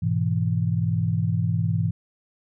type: chord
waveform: sine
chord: E major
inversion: first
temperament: equal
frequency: 103.83 / 123.47 / 164.81 Hz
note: G#2 / B2 / E3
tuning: 0 / 0 / 0 cents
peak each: -24 / -26 / -24 dBFS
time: 0.02-1.91 s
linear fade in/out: 10 ms
effects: none